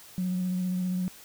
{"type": "tone with vibrato", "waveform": "sine", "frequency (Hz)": 182.6, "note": "F#3", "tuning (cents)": -23, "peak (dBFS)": -25, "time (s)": [0.18, 1.08], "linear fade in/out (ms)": 0, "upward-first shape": "sine", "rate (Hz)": 15, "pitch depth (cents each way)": 20, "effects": ["tanh soft clip ceiling -22 dBFS", "white hiss -50 dBFS RMS until 1.24 s"]}